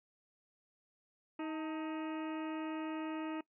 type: harmonic tone with a mistuned harmonic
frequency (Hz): 315.3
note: D#4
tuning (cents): +23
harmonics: 1 / 2 / 3 / 4 / 5 / 6 / 7 / 8 / 9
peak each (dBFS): -38 / -48 / -47 / -50 / -58 / -56 / -60 / -54 / -59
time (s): 1.39-3.41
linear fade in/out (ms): 5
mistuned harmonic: 3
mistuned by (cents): -64
effects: noise-tail reverb RT60 0.1 s tail -21 dB re dry